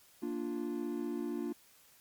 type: chord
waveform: triangle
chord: Bb major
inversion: none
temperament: equal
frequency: 233.1 / 293.7 / 349.2 Hz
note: Bb3 / D4 / F4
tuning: 0 / 0 / 0 cents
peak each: -38 / -37 / -37 dBFS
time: 0.22-1.53 s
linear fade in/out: 10 ms
effects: white hiss -63 dBFS RMS until 2 s + Opus 48 kbps